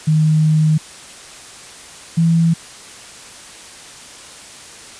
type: tone pair in turn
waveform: sine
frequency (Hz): 155.56 / 165.8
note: D#3 / E3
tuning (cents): 0 / +10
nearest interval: minor second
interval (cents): 110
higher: second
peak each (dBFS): -10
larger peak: neither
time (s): 0.07-0.78 / 2.17-2.54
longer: first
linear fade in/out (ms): 10
effects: white hiss -37 dBFS RMS until 4.99 s + resampled to 22050 Hz